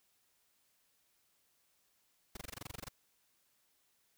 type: noise bursts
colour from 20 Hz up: pink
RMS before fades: -44 dBFS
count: 13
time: 2.35-2.886 s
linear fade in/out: 5 ms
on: 20 ms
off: 23 ms
effects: white hiss -75 dBFS RMS until 4.17 s